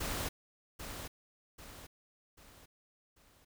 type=noise with echo; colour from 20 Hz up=pink; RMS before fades=-37 dBFS; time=0-0.29 s; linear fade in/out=10 ms; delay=790 ms; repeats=4; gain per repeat=-7 dB; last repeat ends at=3.45 s; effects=none